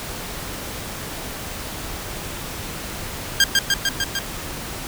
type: tone with echo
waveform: 15% pulse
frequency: 1602 Hz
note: G6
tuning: 37 cents sharp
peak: -5 dBFS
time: 3.4-3.44 s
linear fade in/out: 2 ms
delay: 150 ms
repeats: 5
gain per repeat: -2 dB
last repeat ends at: 4.19 s
effects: pink hiss -31 dBFS RMS until 4.87 s